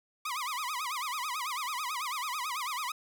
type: tone with vibrato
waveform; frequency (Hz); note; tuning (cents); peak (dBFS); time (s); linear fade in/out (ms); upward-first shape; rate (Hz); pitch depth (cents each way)
sawtooth; 1108.7; C#6; 0; -29; 0.25-2.92; 5; sine; 9.1; 240
effects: none